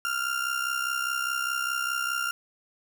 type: tone with amplitude modulation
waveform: 35% pulse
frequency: 1395 Hz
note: F6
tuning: 2 cents flat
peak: -22 dBFS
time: 0.05-2.31 s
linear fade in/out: 0 ms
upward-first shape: sine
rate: 64.9 Hz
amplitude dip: 65%
effects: none